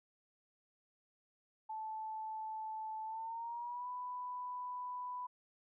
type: tone with pitch glide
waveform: sine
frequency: 874 to 992.4 Hz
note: A5 to B5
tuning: -12 to +8 cents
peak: -40 dBFS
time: 1.69-5.27 s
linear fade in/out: 10 ms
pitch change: +220 cents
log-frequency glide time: 3.04-3.88 s
effects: none